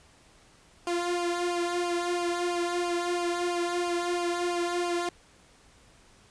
sawtooth tone with flanger, 349.2 Hz, F4, in tune, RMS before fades -29 dBFS, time 0.87-5.09 s, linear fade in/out 2 ms, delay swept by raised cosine 0.51 to 2.51 ms, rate 3 Hz, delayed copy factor -0.75, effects pink hiss -58 dBFS RMS until 6.3 s + resampled to 22050 Hz

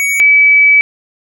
square / sine tone pair in turn, 2249 / 2291 Hz, C#7 / D7, +24 / -44 cents, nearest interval unison, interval 32 cents, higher second, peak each -12 / -4 dBFS, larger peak second, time 0-0.2 / 0.2-0.81 s, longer second, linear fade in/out 0 ms, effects none

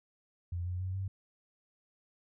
sine tone with pitch steps, 87.31 / 90.13 / 93.04 / 96.04 Hz, F2 / F#2 / F#2 / G2, 0 / -45 / +10 / -35 cents, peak -33 dBFS, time 0.52-1.08 s, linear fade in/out 5 ms, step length 140 ms, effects none

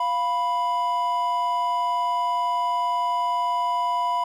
triangle tone pair together, 698.5 / 987.8 Hz, F5 / B5, 0 / 0 cents, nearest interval tritone, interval 600 cents, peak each -26 / -20 dBFS, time 0-4.24 s, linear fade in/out 5 ms, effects none

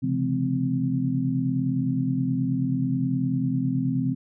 sine tone cluster, 131.2 / 140.8 / 170 / 210.7 / 259.5 Hz, C3 / C#3 / F3 / G#3 / C4, +5 / +27 / -46 / +25 / -14 cents, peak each -27 / -33 / -29 / -34 / -25 dBFS, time 0.02-4.15 s, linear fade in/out 20 ms, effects none

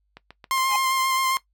click train, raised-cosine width 0.3 ms, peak -25 dBFS, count 5, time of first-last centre 0.17-0.714 s, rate 7.35 Hz
sawtooth tone with vibrato, 1054 Hz, C6, 12 cents sharp, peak -17 dBFS, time 0.51-1.37 s, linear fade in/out 0 ms, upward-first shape sine, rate 7.5 Hz, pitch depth 17 cents each way
square tone with exponential growth, 830.6 Hz, G#5, in tune, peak -22 dBFS, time 0.63-0.76 s, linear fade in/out 2 ms, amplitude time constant 28 ms
effects noise-tail reverb RT60 0.1 s tail -17 dB re dry + added 50 Hz sine -67 dBFS peak until 1.53 s

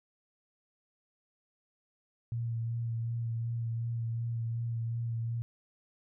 sine tone with vibrato, 115.9 Hz, A#2, 10 cents flat, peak -31 dBFS, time 2.32-5.42 s, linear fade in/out 0 ms, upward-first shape sine, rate 2.7 Hz, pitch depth 20 cents each way, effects none

